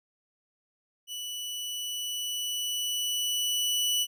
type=tone with level ramp; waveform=sawtooth; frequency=2960 Hz; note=F#7; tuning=in tune; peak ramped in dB=-32 to -21 dBFS; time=1.07-4.07 s; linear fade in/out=50 ms; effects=none

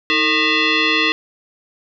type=tone with frequency modulation; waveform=sine; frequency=316.7 Hz; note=D#4; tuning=31 cents sharp; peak=-13 dBFS; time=0.1-1.12 s; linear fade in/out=0 ms; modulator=769 Hz; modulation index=4.5; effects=none

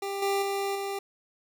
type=tone with level steps; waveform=25% pulse; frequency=396.1 Hz; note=G4; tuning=18 cents sharp; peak=-27 / -21 / -24 / -27 dBFS; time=0.02-0.99 s; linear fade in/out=5 ms; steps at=0.22 / 0.42 / 0.75 s; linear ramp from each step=5 ms; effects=none

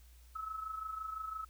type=tone with amplitude modulation; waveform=sine; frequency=1296 Hz; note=E6; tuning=30 cents flat; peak=-36 dBFS; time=0.35-1.45 s; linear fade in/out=10 ms; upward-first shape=sine; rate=25.9 Hz; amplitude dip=65%; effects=added 60 Hz sine -56 dBFS peak until 1.49 s + white hiss -67 dBFS RMS until 1.49 s

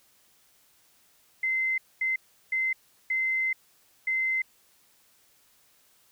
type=tone bursts at uneven times; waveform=sine; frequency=2067 Hz; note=C7; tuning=22 cents flat; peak=-24 dBFS; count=5; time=1.43-1.78 / 2.01-2.16 / 2.52-2.73 / 3.1-3.53 / 4.07-4.42 s; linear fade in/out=5 ms; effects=white hiss -63 dBFS RMS until 6.11 s

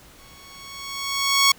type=tone with exponential growth; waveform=10% pulse; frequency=1108.7 Hz; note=C#6; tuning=in tune; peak=-4 dBFS; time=0.18-1.52 s; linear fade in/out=5 ms; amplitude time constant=290 ms; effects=pink hiss -49 dBFS RMS until 1.58 s

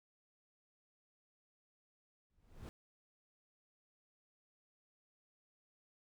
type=noise with exponential growth; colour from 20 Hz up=brown; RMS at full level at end=-43 dBFS; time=2.3-2.69 s; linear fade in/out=0 ms; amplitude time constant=84 ms; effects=none

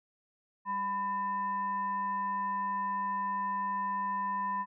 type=tone with frequency modulation; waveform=sine; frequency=1000 Hz; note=B5; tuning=21 cents sharp; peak=-30 dBFS; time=0.65-4.66 s; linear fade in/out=50 ms; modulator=803 Hz; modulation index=0.44; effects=none

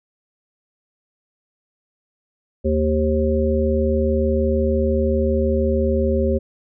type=harmonic tone with a mistuned harmonic; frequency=76.6 Hz; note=D#2; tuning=27 cents flat; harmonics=1 / 3 / 5 / 7; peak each=-20 / -22 / -22 / -22 dBFS; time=2.64-6.39 s; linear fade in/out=20 ms; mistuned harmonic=5; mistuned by=+29 cents; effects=none

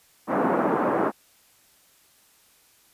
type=band-pass noise; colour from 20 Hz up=pink; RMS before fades=-23 dBFS; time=0.27-1.12 s; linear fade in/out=50 ms; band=210 to 1300 Hz; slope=24 dB/octave; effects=white hiss -59 dBFS RMS until 2.93 s + resampled to 32000 Hz

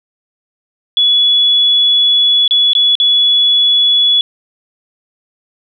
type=tone with dropouts; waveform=sine; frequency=3400 Hz; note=G#7; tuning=40 cents sharp; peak=-7 dBFS; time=0.97-4.21 s; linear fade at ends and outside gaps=1 ms; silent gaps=2.478-2.509 / 2.733-2.751 / 2.953-3 s; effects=none

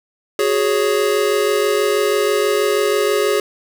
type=chord; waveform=square; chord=F# suspended second; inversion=none; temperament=just; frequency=370 / 416.2 / 555 Hz; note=F#4 / G#4 / C#5; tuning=0 / +4 / +2 cents; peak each=-22 / -17 / -22 dBFS; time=0.39-3.4 s; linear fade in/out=2 ms; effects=none

